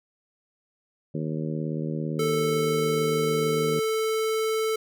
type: harmonic tone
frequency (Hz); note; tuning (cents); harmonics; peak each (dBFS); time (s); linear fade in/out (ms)
77.78; D#2; 0; 2 / 3 / 4 / 5 / 6 / 7; -29 / -33 / -35 / -37 / -39 / -40; 1.14-3.8; 10
type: tone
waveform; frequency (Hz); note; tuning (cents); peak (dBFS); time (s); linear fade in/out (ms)
square; 440; A4; 0; -24; 2.19-4.76; 5
effects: none